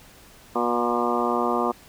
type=harmonic tone with a mistuned harmonic; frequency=120 Hz; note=B2; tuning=49 cents flat; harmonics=2 / 3 / 4 / 5 / 6 / 7 / 8 / 9 / 10; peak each=-28 / -28 / -29 / -32 / -28 / -33 / -31 / -29 / -29 dBFS; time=0.55-1.72 s; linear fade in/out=10 ms; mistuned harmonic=9; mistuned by=-28 cents; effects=pink hiss -50 dBFS RMS until 1.88 s